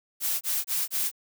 blue noise bursts, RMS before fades -27 dBFS, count 4, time 0.2-1.115 s, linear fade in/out 50 ms, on 210 ms, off 25 ms, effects none

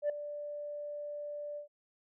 sine tone with ADSR envelope, 587.3 Hz, D5, in tune, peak -24 dBFS, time 0.02-1.68 s, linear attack 76 ms, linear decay 4 ms, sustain -14 dB, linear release 110 ms, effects tanh soft clip ceiling -26 dBFS

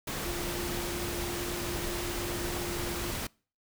sine tone in noise, 349.2 Hz, F4, in tune, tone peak -37 dBFS, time 0.25-3.11 s, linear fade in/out 5 ms, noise pink, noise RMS -35 dBFS, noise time 0.07-3.27 s, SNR -5 dB, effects noise-tail reverb RT60 0.4 s tail -25 dB re dry

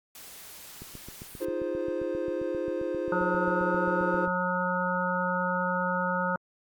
white noise, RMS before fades -46 dBFS, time 0.15-1.45 s, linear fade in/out 2 ms
click train, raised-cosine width 3 ms, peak -29 dBFS, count 27, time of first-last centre 0.82-4.277 s, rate 7.52 Hz
triangle chord, F minor seventh, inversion third, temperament equal with one note detuned, 312.2 / 349.2 / 415.3 / 523.3 Hz, Eb4 / F4 / Ab4 / C5, +6 / 0 / 0 / 0 cents, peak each -34 / -31 / -36 / -30 dBFS, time 1.4-4.27 s, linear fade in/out 20 ms
harmonic tone, 181 Hz, F#3, 38 cents flat, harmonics 1 / 3 / 5 / 7 / 8, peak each -32 / -32 / -32 / -32 / -32 dBFS, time 3.12-6.36 s, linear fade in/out 2 ms
effects Opus 48 kbps

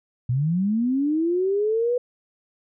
sine linear sweep, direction up, 117 to 497.8 Hz, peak -19 dBFS, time 0.29-1.98 s, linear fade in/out 5 ms, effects none

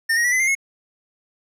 square tone with pitch steps, 1814 / 1881.2 / 1950.9 / 2023 / 2098 / 2176 Hz, A#6 / A#6 / B6 / B6 / C7 / C#7, -48 / +15 / -22 / +41 / +4 / -33 cents, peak -17 dBFS, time 0.09-0.552 s, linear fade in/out 10 ms, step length 77 ms, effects low-pass 12000 Hz 12 dB/octave + 9-bit

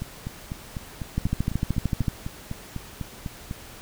two click trains, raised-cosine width 5 ms, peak -11 / -18 dBFS, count 13 / 15, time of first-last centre 1.18-2.082 / 0.02-3.511 s, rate 13.3 / 4.01 Hz, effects pink hiss -44 dBFS RMS until 3.81 s

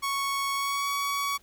sawtooth tone with pitch glide, 1108.7 to 1126.8 Hz, C#6 to C#6, 0 to +28 cents, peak -23 dBFS, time 0.02-1.38 s, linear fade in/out 20 ms, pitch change +28 cents, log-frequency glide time 0.54-0.87 s, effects pink hiss -60 dBFS RMS until 1.42 s

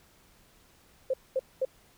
sine tone bursts, 523.3 Hz, C5, in tune, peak -24 dBFS, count 3, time 1.1-1.651 s, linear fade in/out 5 ms, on 37 ms, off 220 ms, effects pink hiss -61 dBFS RMS until 1.97 s

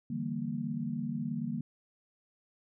sine chord, E half-diminished seventh, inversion third, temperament equal, 146.83 / 164.81 / 196 / 233.1 Hz, D3 / E3 / G3 / Bb3, 0 / 0 / 0 / 0 cents, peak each -39 / -40 / -39 / -35 dBFS, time 0.1-1.61 s, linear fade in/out 5 ms, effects none

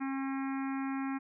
harmonic tone, 270 Hz, C#4, 45 cents flat, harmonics 1 / 3 / 4 / 5 / 6 / 7 / 8 / 9, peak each -33 / -43 / -45 / -47 / -49 / -50 / -51 / -52 dBFS, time 0-1.19 s, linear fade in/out 20 ms, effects none

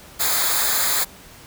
white noise with comb filter, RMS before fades -20 dBFS, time 0.19-1.05 s, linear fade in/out 20 ms, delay 0.35 ms, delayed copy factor -0.75, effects pink hiss -44 dBFS RMS until 1.46 s

